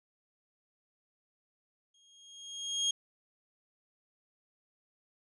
30% pulse tone with exponential growth, 3256 Hz, G#7, 35 cents flat, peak -23 dBFS, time 1.94-2.91 s, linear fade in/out 5 ms, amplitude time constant 210 ms, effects resampled to 24000 Hz

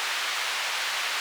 white band-pass noise, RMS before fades -29 dBFS, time 0-1.2 s, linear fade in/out 0 ms, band 960 to 3300 Hz, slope 12 dB/octave, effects none

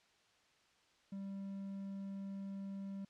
triangle tone, 196 Hz, G3, in tune, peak -40 dBFS, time 1.12-3.05 s, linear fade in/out 5 ms, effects white hiss -71 dBFS RMS until 3.09 s + low-pass 5000 Hz 12 dB/octave

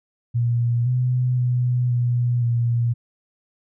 sine tone with pitch steps, 118.9 / 125.6 / 123.8 / 121.5 / 118.4 Hz, A#2 / B2 / B2 / B2 / A#2, +35 / +30 / +5 / -28 / +27 cents, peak -17 dBFS, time 0.34-2.94 s, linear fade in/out 20 ms, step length 520 ms, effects none

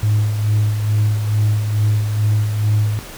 sine tone with tremolo, 106 Hz, G#2, 36 cents sharp, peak -10 dBFS, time 0.03-2.99 s, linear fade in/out 0 ms, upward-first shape sine, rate 2.3 Hz, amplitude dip 55%, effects tanh soft clip ceiling -9 dBFS + pink hiss -35 dBFS RMS until 3.17 s

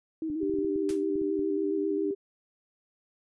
sine tone with vibrato, 309.9 Hz, D#4, 7 cents flat, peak -29 dBFS, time 0.22-2.11 s, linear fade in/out 2 ms, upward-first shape square, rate 7.4 Hz, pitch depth 57 cents each way
clicks, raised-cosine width 3 ms, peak -32 dBFS, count 11, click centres 0.301 / 0.432 / 0.497 / 0.54 / 0.587 / 0.648 / 0.759 / 0.906 / 1.157 / 1.216 / 1.393 s
sine tone with pitch glide, 392 to 395.4 Hz, G4 to G4, 0 to +15 cents, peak -28 dBFS, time 0.4-2.15 s, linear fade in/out 20 ms, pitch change +15 cents, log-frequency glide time 1.24-1.96 s
white noise with exponential decay, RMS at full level -39 dBFS, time 0.89-1.06 s, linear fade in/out 1 ms, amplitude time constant 35 ms
effects resampled to 24000 Hz

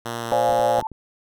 5% pulse tone with vibrato, 116.8 Hz, A#2, 4 cents sharp, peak -16 dBFS, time 0.05-0.82 s, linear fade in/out 10 ms, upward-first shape square, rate 2.8 Hz, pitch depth 8 cents each way
sine chord, D half-diminished seventh, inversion third, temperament equal, 523.3 / 587.3 / 698.5 / 830.6 Hz, C5 / D5 / F5 / Ab5, 0 / 0 / 0 / 0 cents, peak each -22 dBFS, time 0.32-0.8 s, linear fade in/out 0 ms
clicks, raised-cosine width 3 ms, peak -25 dBFS, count 6, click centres 0.493 / 0.524 / 0.594 / 0.786 / 0.825 / 0.917 s
sine tone with exponential growth, 880 Hz, A5, in tune, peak -21 dBFS, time 0.69-0.87 s, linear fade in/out 2 ms, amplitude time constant 37 ms
effects none

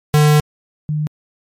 square / sine tone pair in turn, 150 / 151.57 Hz, D3 / D#3, +37 / -45 cents, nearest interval unison, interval 18 cents, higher second, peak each -9 / -16 dBFS, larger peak first, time 0.14-0.4 / 0.89-1.07 s, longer first, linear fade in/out 0 ms, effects MP3 64 kbps

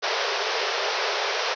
pink band-pass noise, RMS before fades -26 dBFS, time 0.02-1.55 s, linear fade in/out 20 ms, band 390 to 5800 Hz, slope 96 dB/octave, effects none

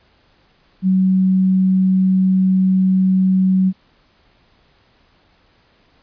sine tone, 187.9 Hz, F#3, 27 cents sharp, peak -11 dBFS, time 0.82-3.73 s, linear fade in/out 50 ms, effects pink hiss -56 dBFS RMS until 6.02 s + resampled to 11025 Hz

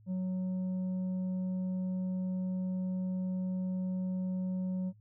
triangle tone with tanh clipping, 185 Hz, F#3, in tune, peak -32 dBFS, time 0.06-4.93 s, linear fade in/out 50 ms, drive 9 dB, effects noise-tail reverb RT60 0.1 s tail -25 dB re dry + added 107 Hz sine -57 dBFS peak until 5 s

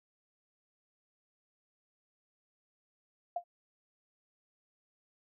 sine tone with exponential decay, 698.5 Hz, F5, in tune, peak -28 dBFS, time 3.36-3.44 s, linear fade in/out 5 ms, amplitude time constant 17 ms, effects none

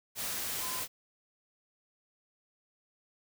sine tone in noise, 1025 Hz, C6, 36 cents flat, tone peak -42 dBFS, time 0.6-0.84 s, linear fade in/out 50 ms, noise white, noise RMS -36 dBFS, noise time 0.15-0.88 s, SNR -9 dB, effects none

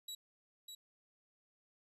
sawtooth tone with echo, 3903 Hz, B7, 21 cents flat, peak -40 dBFS, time 0.08-0.15 s, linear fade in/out 5 ms, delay 600 ms, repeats 1, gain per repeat -5 dB, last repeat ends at 0.75 s, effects resampled to 32000 Hz

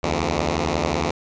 5% pulse beating tone pair, 74.5 / 85.5 Hz, D2 / F2, +25 / -36 cents, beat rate 11 Hz, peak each -12 dBFS, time 0.03-1.11 s, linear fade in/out 5 ms, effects resampled to 16000 Hz

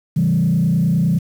sine tone with frequency modulation, 167.8 Hz, E3, 31 cents sharp, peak -12 dBFS, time 0.16-1.19 s, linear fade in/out 10 ms, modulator 29.8 Hz, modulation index 1.1, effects tanh soft clip ceiling -8 dBFS + 7-bit

